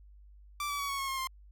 sawtooth tone with pitch steps, 1169 / 1148.9 / 1129.2 / 1109.8 / 1090.7 / 1072 / 1053.6 Hz, D6 / D6 / C#6 / C#6 / C#6 / C6 / C6, -8 / -38 / +32 / +2 / -28 / +42 / +12 cents, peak -29 dBFS, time 0.6-1.272 s, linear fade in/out 2 ms, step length 96 ms, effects added 50 Hz sine -52 dBFS peak until 1.51 s

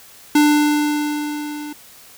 square tone with level ramp, 297 Hz, D4, 20 cents sharp, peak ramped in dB -10 to -29 dBFS, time 0.35-1.73 s, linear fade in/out 5 ms, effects white hiss -44 dBFS RMS until 2.17 s

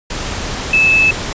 sine tone in noise, 2614 Hz, E7, 15 cents flat, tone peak -8 dBFS, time 0.73-1.11 s, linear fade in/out 5 ms, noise pink, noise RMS -22 dBFS, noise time 0.1-1.33 s, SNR +11 dB, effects resampled to 16000 Hz

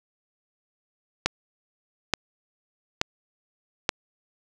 click train, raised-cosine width 0.2 ms, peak -3 dBFS, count 4, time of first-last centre 1.26-3.892 s, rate 1.14 Hz, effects none

